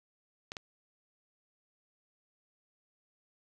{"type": "clicks", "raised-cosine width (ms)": 0.2, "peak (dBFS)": -22, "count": 2, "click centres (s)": [0.519, 0.568], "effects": []}